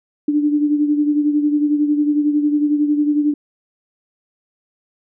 sine beating tone pair, 294.4 / 305.4 Hz, D4 / D#4, +4 / -32 cents, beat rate 11 Hz, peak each -14 / -22 dBFS, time 0.28-3.34 s, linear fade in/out 5 ms, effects none

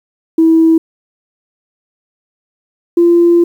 sine tone pair in turn, 325.1 / 343.3 Hz, E4 / F4, -24 / -30 cents, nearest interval minor second, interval 94 cents, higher second, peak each -4 dBFS, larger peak neither, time 0.38-0.78 / 2.97-3.44 s, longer second, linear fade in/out 5 ms, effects tanh soft clip ceiling 0 dBFS + 7-bit

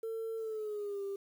sine tone with pitch glide, 450 to 396.3 Hz, A4 to G4, +39 to +19 cents, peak -34 dBFS, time 0.03-1.16 s, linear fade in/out 5 ms, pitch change -220 cents, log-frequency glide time 0.37-1.03 s, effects tanh soft clip ceiling -33 dBFS + 10-bit

